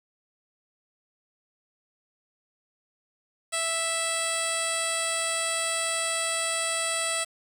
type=tone with low-pass filter; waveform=10% pulse; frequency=659.3 Hz; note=E5; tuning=in tune; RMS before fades=-28 dBFS; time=3.52-7.25 s; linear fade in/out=20 ms; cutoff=8200 Hz; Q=8.3; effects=8-bit